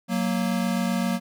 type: tone pair together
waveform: square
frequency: 185 / 232.7 Hz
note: F#3 / A#3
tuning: 0 / -3 cents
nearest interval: major third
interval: 397 cents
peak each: -26 dBFS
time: 0.08-1.2 s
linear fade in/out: 50 ms
effects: none